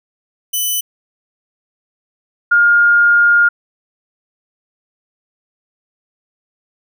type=tone pair in turn; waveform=5% pulse / sine; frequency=3000 / 1415.8 Hz; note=F#7 / F6; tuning=+23 / +23 cents; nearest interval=octave + minor second; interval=1300 cents; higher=first; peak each=-7 dBFS; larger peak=neither; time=0.53-0.81 / 2.51-3.49 s; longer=second; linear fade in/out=10 ms; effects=none